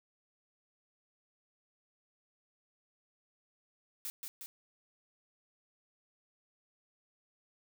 blue noise with echo, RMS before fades -40 dBFS, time 4.05-4.1 s, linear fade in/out 0 ms, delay 180 ms, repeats 2, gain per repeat -3 dB, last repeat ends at 4.46 s, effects none

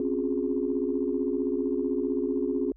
sine chord, Db major seventh, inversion third, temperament equal with one note detuned, 261.6 / 277.2 / 356.8 / 415.3 Hz, C4 / Db4 / F4 / Ab4, 0 / 0 / +37 / 0 cents, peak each -30 dBFS, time 0-2.72 s, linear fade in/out 2 ms, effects tanh soft clip ceiling -15 dBFS + added 49 Hz sine -51 dBFS peak until 2.76 s

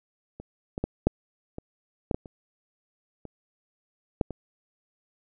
clicks, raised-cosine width 2 ms, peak -26 / -18 / -13 / -6 / -22 / -11 / -14 / -29 / -26 / -9 / -21 dBFS, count 11, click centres 0.4 / 0.779 / 0.84 / 1.07 / 1.584 / 2.112 / 2.145 / 2.258 / 3.253 / 4.212 / 4.307 s, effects none

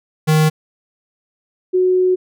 square / sine tone pair in turn, 155.56 / 367.9 Hz, D#3 / F#4, 0 / -10 cents, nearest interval octave + minor third, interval 1490 cents, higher second, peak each -11 dBFS, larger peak neither, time 0.27-0.5 / 1.73-2.16 s, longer second, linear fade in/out 20 ms, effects none

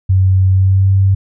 sine tone with pitch glide, 94.4 to 96.77 Hz, F#2 to G2, +35 to -22 cents, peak -7 dBFS, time 0.09-1.15 s, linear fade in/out 10 ms, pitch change +43 cents, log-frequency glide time 0.5-0.9 s, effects none

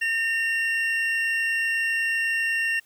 triangle tone pair together, 1822 / 2754 Hz, A#6 / F7, -40 / -25 cents, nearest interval perfect fifth, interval 715 cents, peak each -22 / -25 dBFS, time 0.01-2.8 s, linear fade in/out 10 ms, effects white hiss -60 dBFS RMS until 2.85 s

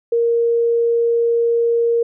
sine tone, 467 Hz, A#4, 3 cents sharp, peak -13 dBFS, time 0.12-2.03 s, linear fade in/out 5 ms, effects none

